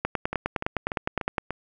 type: two click trains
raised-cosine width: 0.5 ms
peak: -9 / -14 dBFS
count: 14 / 5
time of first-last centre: 0.05-1.382 / 0.33-1.506 s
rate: 9.76 / 3.4 Hz
effects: none